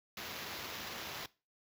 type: noise with sample-and-hold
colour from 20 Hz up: white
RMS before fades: -44 dBFS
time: 0.17-1.26 s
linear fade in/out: 2 ms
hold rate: 8820 Hz
effects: noise-tail reverb RT60 0.3 s tail -20 dB re dry + high-pass 60 Hz 12 dB/octave